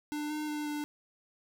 square tone with pitch steps, 297.9 / 303.3 / 299.1 / 296.4 Hz, D4 / D#4 / D4 / D4, +25 / -44 / +32 / +16 cents, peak -34 dBFS, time 0.12-0.84 s, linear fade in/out 0 ms, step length 180 ms, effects none

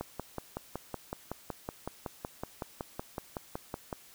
click train, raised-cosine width 1 ms, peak -21 dBFS, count 22, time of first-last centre 0.01-3.928 s, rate 5.36 Hz, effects white hiss -56 dBFS RMS until 4.14 s

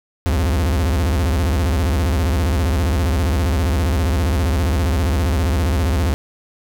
45% pulse tone with vibrato, 76.4 Hz, D#2, 31 cents flat, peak -15 dBFS, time 0.26-6.14 s, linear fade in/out 0 ms, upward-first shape square, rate 15 Hz, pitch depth 250 cents each way, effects none

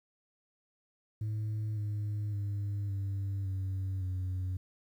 sine tone with pitch steps, 107.5 / 104.32 / 101.23 / 98.24 / 95.33 / 92.51 Hz, A2 / G#2 / G#2 / G2 / G2 / F#2, -40 / +8 / -44 / +4 / -48 / 0 cents, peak -29 dBFS, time 1.21-4.57 s, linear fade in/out 5 ms, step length 560 ms, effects tanh soft clip ceiling -31 dBFS + 11-bit

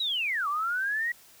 sine linear two-way sweep, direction down then up, 3951 to 1126 to 1935 Hz, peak -26 dBFS, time 0-1.12 s, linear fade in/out 5 ms, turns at 0.48 s, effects white hiss -55 dBFS RMS until 1.4 s

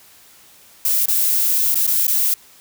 violet noise with dropouts, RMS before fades -17 dBFS, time 0.85-2.34 s, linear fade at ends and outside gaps 2 ms, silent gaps 1.058-1.083 / 1.745-1.755 / 1.866-1.876 / 2.069-2.079 s, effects white hiss -48 dBFS RMS until 2.6 s

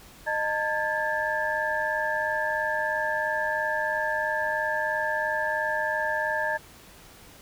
sine tone cluster, 615 / 899 / 1629 / 1732 Hz, D#5 / A5 / G#6 / A6, -20 / +37 / -34 / -28 cents, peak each -30 dBFS, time 0.26-6.58 s, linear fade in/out 20 ms, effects pink hiss -50 dBFS RMS until 7.41 s

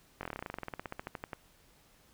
slowing click train, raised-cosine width 0.5 ms, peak -23 dBFS, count 24, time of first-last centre 0.21-1.332 s, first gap 21 ms, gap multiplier 1.07, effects pink hiss -64 dBFS RMS until 2.13 s

